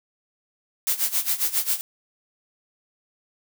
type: noise with tremolo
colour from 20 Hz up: blue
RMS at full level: -21 dBFS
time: 0.87-1.81 s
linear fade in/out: 0 ms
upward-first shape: sine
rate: 7.4 Hz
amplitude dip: 85%
effects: none